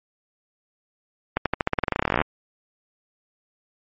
accelerating click train, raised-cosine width 0.5 ms, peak -5 dBFS, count 23, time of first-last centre 1.37-2.215 s, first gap 87 ms, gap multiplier 0.91, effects MP3 32 kbps

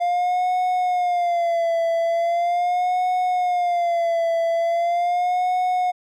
triangle tone with vibrato, 698.5 Hz, F5, in tune, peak -16 dBFS, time 0-5.92 s, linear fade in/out 20 ms, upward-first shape sine, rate 0.4 Hz, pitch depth 80 cents each way, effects none

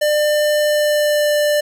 square tone with pitch glide, 598 to 592.8 Hz, D5 to D5, +31 to +16 cents, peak -14 dBFS, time 0.01-1.61 s, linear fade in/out 10 ms, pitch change -15 cents, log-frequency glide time 0.62-1.35 s, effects none

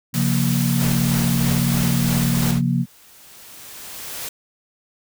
sine chord, Bb minor, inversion first, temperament equal with one note detuned, 135.04 / 174.61 / 233.1 Hz, Db3 / F3 / Bb3, -45 / 0 / 0 cents, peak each -20 / -21 / -22 dBFS, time 0.13-2.86 s, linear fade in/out 50 ms
white noise, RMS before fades -28 dBFS, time 0.14-2.51 s, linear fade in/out 0 ms
pink noise with tremolo, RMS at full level -27 dBFS, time 0.77-2.62 s, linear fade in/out 50 ms, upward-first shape sine, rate 3.1 Hz, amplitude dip 55%
white noise with exponential growth, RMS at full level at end -29 dBFS, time 1.76-4.29 s, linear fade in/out 5 ms, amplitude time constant 550 ms
effects none

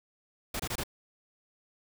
pink noise bursts, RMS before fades -34 dBFS, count 4, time 0.54-0.836 s, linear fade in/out 5 ms, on 56 ms, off 24 ms, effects none

